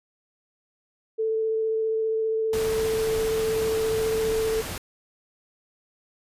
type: tone with vibrato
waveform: sine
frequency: 442.4 Hz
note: A4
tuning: 9 cents sharp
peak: -22 dBFS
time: 1.18-4.62 s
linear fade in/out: 20 ms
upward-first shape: sine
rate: 15 Hz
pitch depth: 10 cents each way
type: noise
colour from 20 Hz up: pink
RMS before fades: -33 dBFS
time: 2.53-4.78 s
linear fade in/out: 2 ms
effects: resampled to 32000 Hz